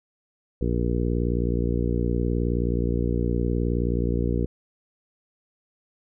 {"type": "harmonic tone", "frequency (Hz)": 59.2, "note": "A#1", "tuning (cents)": 27, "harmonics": [1, 2, 3, 4, 5, 6, 7, 8], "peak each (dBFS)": [-25, -28, -30, -31, -32, -33, -33, -34], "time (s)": [0.61, 4.46], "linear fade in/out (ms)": 5, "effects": []}